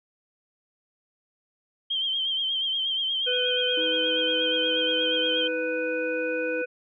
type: tone with vibrato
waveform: sine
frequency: 3162 Hz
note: G7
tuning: 14 cents sharp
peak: -24 dBFS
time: 1.9-5.48 s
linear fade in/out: 10 ms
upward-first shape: triangle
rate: 8.4 Hz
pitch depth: 63 cents each way
type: harmonic tone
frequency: 496.5 Hz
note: B4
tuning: 9 cents sharp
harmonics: 1 / 3 / 5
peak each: -27 / -32 / -34 dBFS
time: 3.26-6.66 s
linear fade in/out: 20 ms
type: tone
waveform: triangle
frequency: 317.7 Hz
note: D#4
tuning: 36 cents sharp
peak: -31 dBFS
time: 3.77-6.62 s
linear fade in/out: 5 ms
effects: none